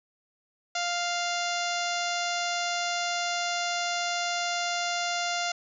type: harmonic tone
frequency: 698.5 Hz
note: F5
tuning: in tune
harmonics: 1 / 2 / 3 / 4 / 5 / 6 / 7 / 8 / 9 / 10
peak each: -31 / -34 / -36 / -37 / -38 / -39 / -39 / -40 / -41 / -41 dBFS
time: 0.75-5.52 s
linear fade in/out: 5 ms
effects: none